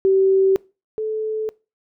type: tone pair in turn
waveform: sine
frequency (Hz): 384.6 / 435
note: G4 / A4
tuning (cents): -33 / -20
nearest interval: major second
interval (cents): 213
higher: second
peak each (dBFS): -12 / -21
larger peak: first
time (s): 0.05-0.56 / 0.98-1.49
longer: neither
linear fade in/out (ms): 0
effects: noise-tail reverb RT60 0.3 s tail -23 dB re dry